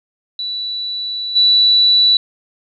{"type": "tone with level steps", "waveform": "sine", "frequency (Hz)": 3951, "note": "B7", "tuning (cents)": 0, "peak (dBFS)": [-20, -8], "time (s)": [0.39, 2.17], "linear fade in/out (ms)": 2, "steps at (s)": 1.35, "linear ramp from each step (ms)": 20, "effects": []}